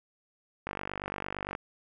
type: click train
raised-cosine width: 0.5 ms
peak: -19 dBFS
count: 44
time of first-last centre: 0.67-1.551 s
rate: 48.8 Hz
effects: none